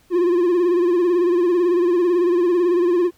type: tone with vibrato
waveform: triangle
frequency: 351.8 Hz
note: F4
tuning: 13 cents sharp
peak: -12 dBFS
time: 0.1-3.11 s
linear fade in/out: 50 ms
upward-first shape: sine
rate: 18 Hz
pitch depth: 67 cents each way
effects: pink hiss -57 dBFS RMS until 3.17 s